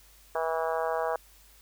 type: harmonic tone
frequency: 162.4 Hz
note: E3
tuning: 26 cents flat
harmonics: 3 / 4 / 5 / 6 / 7 / 8 / 9 / 10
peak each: -32 / -31 / -34 / -36 / -37 / -42 / -42 / -43 dBFS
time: 0.35-1.16 s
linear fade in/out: 2 ms
effects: added 50 Hz sine -58 dBFS peak until 1.61 s + white hiss -58 dBFS RMS until 1.61 s